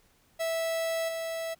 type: tone with level steps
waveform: 45% pulse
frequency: 656 Hz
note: E5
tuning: 9 cents flat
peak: -28 / -32 dBFS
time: 0.39-1.55 s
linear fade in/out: 20 ms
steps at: 1.08 s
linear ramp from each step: 10 ms
effects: pink hiss -65 dBFS RMS until 1.59 s